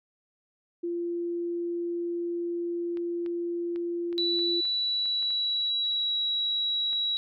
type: tone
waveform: sine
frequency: 344.4 Hz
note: F4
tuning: 24 cents flat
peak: -28 dBFS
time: 0.83-4.61 s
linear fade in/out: 10 ms
type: clicks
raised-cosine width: 0.3 ms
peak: -32 dBFS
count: 10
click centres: 2.972 / 3.262 / 3.76 / 4.128 / 4.392 / 4.653 / 5.057 / 5.226 / 5.305 / 6.93 s
type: tone with pitch glide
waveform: sine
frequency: 3951 to 3883 Hz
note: B7 to B7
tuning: 0 to -30 cents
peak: -25 dBFS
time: 4.18-7.17 s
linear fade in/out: 0 ms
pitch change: -30 cents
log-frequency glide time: 4.61-6.15 s
effects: none